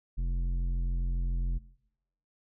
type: tone with tanh clipping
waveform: triangle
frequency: 43.65 Hz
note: F1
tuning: in tune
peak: -29 dBFS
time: 0.17-1.59 s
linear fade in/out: 20 ms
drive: 14 dB
effects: noise-tail reverb RT60 0.8 s tail -20 dB re dry